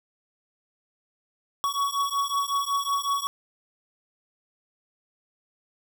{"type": "beating tone pair", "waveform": "square", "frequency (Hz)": [1119, 1124.4], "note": ["C#6", "C#6"], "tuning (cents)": [16, 24], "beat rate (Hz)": 5.4, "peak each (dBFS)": [-28, -28], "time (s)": [1.64, 3.27], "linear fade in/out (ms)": 0, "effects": []}